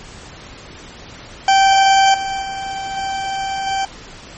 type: tone with level steps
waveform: 40% pulse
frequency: 778 Hz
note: G5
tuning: 13 cents flat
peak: -8 / -19 / -22 / -19 / -16 dBFS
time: 1.48-3.85 s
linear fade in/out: 2 ms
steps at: 2.14 / 2.42 / 2.97 / 3.67 s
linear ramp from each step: 2 ms
effects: pink hiss -37 dBFS RMS until 4.37 s + MP3 32 kbps